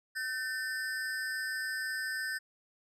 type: ring-modulated tone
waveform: square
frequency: 1661.2 Hz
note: G#6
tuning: in tune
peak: -31 dBFS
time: 0.15-2.39 s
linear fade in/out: 20 ms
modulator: 127 Hz
effects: low-pass 12000 Hz 12 dB/octave

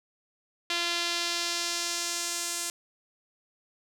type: tone with band-pass filter sweep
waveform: sawtooth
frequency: 344.1 Hz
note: F4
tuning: 26 cents flat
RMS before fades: -31 dBFS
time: 0.7-2.7 s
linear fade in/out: 2 ms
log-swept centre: 3600 to 8000 Hz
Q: 1.4
effects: none

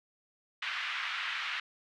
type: band-pass noise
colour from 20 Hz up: white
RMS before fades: -36 dBFS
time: 0.62-1.6 s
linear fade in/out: 5 ms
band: 1200 to 3000 Hz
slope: 24 dB/octave
effects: none

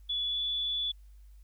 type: tone with pitch glide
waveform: sine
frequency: 3424 to 3446 Hz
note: A7 to A7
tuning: -48 to -37 cents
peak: -29 dBFS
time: 0.09-0.92 s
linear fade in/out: 10 ms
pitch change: +11 cents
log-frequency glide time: 0.28-0.4 s
effects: added 50 Hz sine -50 dBFS peak until 1.43 s + white hiss -73 dBFS RMS until 1.43 s

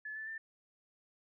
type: tone with pitch steps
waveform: sine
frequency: 1722 / 1753.1 / 1784.8 Hz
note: A6 / A6 / A6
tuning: -38 / -7 / +24 cents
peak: -40 dBFS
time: 0.05-0.38 s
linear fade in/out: 5 ms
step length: 110 ms
effects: none

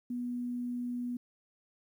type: tone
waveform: sine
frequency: 244.3 Hz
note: B3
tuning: 19 cents flat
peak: -33 dBFS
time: 0.1-1.17 s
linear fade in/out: 5 ms
effects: 11-bit

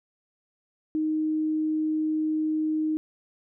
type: tone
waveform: sine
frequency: 311.1 Hz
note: D#4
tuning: in tune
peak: -23 dBFS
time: 0.95-2.97 s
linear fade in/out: 0 ms
effects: none

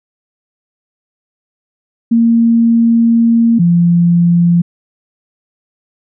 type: tone pair in turn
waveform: sine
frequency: 231.1 / 172.13 Hz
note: A#3 / F3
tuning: -15 / -25 cents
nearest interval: perfect fourth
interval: 510 cents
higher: first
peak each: -6 dBFS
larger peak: neither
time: 2.11-3.59 / 3.59-4.62 s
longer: first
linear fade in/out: 10 ms
effects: none

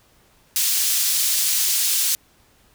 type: high-pass noise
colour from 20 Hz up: pink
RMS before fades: -20 dBFS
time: 0.56-2.15 s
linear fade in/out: 0 ms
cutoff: 4800 Hz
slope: 12 dB/octave
effects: pink hiss -57 dBFS RMS until 2.74 s

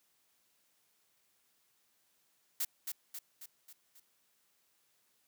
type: noise with echo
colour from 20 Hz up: blue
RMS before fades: -34 dBFS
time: 2.6-2.65 s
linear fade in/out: 5 ms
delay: 270 ms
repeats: 5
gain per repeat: -5 dB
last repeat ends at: 4 s
effects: white hiss -74 dBFS RMS until 5.27 s + high-pass 100 Hz 12 dB/octave

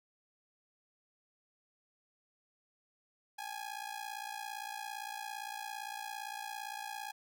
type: ring-modulated tone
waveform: sawtooth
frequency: 829 Hz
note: G#5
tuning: 3 cents flat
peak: -34 dBFS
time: 3.38-7.12 s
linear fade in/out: 10 ms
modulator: 28.8 Hz
effects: none

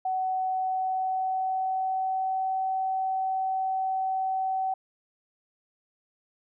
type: tone with pitch glide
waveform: sine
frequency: 751 to 760.6 Hz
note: F#5 to F#5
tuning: +26 to +48 cents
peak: -25 dBFS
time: 0.05-4.74 s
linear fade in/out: 5 ms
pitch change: +22 cents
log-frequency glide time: 0.43-2.58 s
effects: none

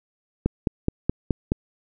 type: click train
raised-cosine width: 3 ms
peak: -7 dBFS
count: 6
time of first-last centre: 0.46-1.519 s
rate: 4.72 Hz
effects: none

